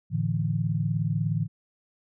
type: chord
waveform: sine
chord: A suspended fourth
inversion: none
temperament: equal with one note detuned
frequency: 110 / 146.83 / 166.54 Hz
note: A2 / D3 / E3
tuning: 0 / 0 / +18 cents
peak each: -28 dBFS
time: 0.1-1.48 s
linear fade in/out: 50 ms
effects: none